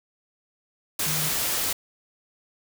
sine tone in noise, 154.4 Hz, D#3, 13 cents flat, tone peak -31 dBFS, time 1.06-1.29 s, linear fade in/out 5 ms, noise white, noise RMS -26 dBFS, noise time 0.99-1.73 s, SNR -8 dB, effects none

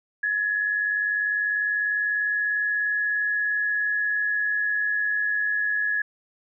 sine tone pair together, 1683 / 1783.1 Hz, G#6 / A6, +23 / +23 cents, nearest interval minor second, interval 100 cents, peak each -22 / -32 dBFS, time 0.23-6.02 s, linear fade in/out 5 ms, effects none

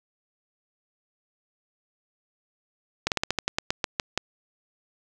slowing click train, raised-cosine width 0.2 ms, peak -6 dBFS, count 12, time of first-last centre 3.07-4.176 s, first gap 48 ms, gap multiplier 1.14, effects none

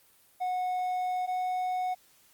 triangle tone pair in turn, 732 / 735 Hz, F#5 / F#5, -19 / -12 cents, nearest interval unison, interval 7 cents, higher second, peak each -26 dBFS, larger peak neither, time 0.4-1.27 / 1.27-1.95 s, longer first, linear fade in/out 20 ms, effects white hiss -62 dBFS RMS until 2.33 s + Opus 32 kbps

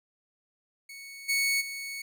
sawtooth tone with level steps, 2217 Hz, C#7, in tune, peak -39 / -21 / -32 dBFS, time 0.89-2.02 s, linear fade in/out 5 ms, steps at 1.28 / 1.6 s, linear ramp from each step 20 ms, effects none

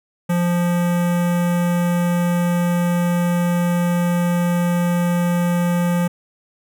square tone with notch filter, 174.61 Hz, F3, in tune, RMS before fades -18 dBFS, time 0.29-6.08 s, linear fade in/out 10 ms, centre 4400 Hz, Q 0.9, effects none

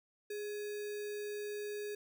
sine tone with sample-and-hold, 415.3 Hz, G#4, in tune, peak -38 dBFS, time 0.3-1.95 s, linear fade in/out 5 ms, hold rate 2100 Hz, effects none

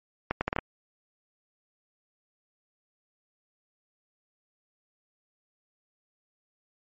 accelerating click train, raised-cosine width 0.5 ms, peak -11 dBFS, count 6, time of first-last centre 0.31-0.587 s, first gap 100 ms, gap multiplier 0.7, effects MP3 32 kbps

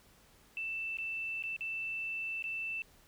sine tone with dropouts, 2660 Hz, E7, 15 cents sharp, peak -35 dBFS, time 0.57-2.82 s, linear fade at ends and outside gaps 1 ms, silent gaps 0.971-0.985 / 1.425-1.437 / 1.564-1.608 / 2.424-2.44 s, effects pink hiss -63 dBFS RMS until 3.07 s

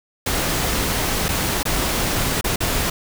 pink noise with dropouts, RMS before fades -21 dBFS, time 0.26-2.9 s, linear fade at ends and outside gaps 5 ms, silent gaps 1.284-1.288 / 1.631-1.653 / 2.411-2.442 / 2.56-2.604 s, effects none

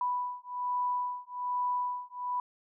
sine beating tone pair, 987.8 / 989 Hz, B5 / B5, 0 / +2 cents, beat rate 1.2 Hz, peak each -33 / -33 dBFS, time 0.01-2.4 s, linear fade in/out 2 ms, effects none

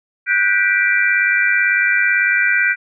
sine chord, G major seventh, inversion third, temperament just, 1470 / 1568 / 1960 / 2352 Hz, F#6 / G6 / B6 / D7, -12 / 0 / -14 / +2 cents, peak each -18 dBFS, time 0.26-2.76 s, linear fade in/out 50 ms, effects none

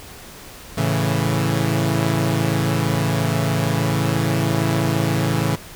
sawtooth chord, A major, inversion none, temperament equal, 110 / 138.59 / 164.81 Hz, A2 / C#3 / E3, 0 / 0 / 0 cents, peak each -18 dBFS, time 0.77-5.56 s, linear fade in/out 10 ms, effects pink hiss -39 dBFS RMS until 5.75 s

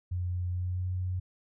sine tone with pitch glide, 89.5 to 91.49 Hz, F2 to F#2, +43 to -19 cents, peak -29 dBFS, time 0.11-1.2 s, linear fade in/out 10 ms, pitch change +38 cents, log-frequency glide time 0.52-0.87 s, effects none

